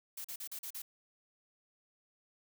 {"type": "noise bursts", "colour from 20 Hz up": "blue", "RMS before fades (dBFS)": -43, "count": 6, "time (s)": [0.17, 0.82], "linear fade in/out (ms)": 5, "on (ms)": 75, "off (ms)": 40, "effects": []}